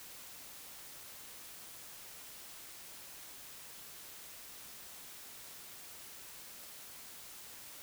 silence, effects white hiss -51 dBFS RMS until 7.82 s

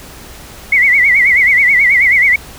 sine tone with vibrato, 2093 Hz, C7, in tune, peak -6 dBFS, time 0.72-2.36 s, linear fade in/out 5 ms, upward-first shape sine, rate 9.3 Hz, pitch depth 130 cents each way, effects added 60 Hz sine -39 dBFS peak until 2.58 s + pink hiss -34 dBFS RMS until 2.58 s

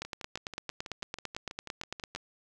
two click trains, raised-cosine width 0.2 ms, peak -24 / -18 dBFS, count 14 / 20, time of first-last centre 0.05-2.16 / 0.02-2.15 s, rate 6.16 / 8.92 Hz, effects none

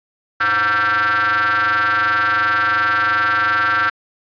square ring-modulated tone, 105.1 Hz, G#2, 21 cents sharp, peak -12 dBFS, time 0.4-3.9 s, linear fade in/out 10 ms, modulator 1460 Hz, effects resampled to 11025 Hz + 8-bit

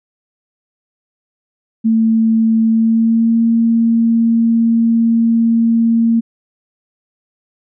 sine tone with pitch glide, 224 to 229.4 Hz, A3 to A#3, +31 to -28 cents, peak -9 dBFS, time 1.84-6.21 s, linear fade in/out 20 ms, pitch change +41 cents, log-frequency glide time 2.69-3.41 s, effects none

